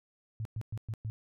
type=tone bursts; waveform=sine; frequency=110 Hz; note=A2; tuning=in tune; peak=-33 dBFS; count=5; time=0.4-1.1 s; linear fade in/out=0 ms; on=52 ms; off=110 ms; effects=none